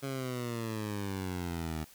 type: exponential sweep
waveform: 15% pulse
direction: down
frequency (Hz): 138.59 to 77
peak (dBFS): -28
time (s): 0.02-1.85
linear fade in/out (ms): 20
effects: white hiss -57 dBFS RMS until 1.94 s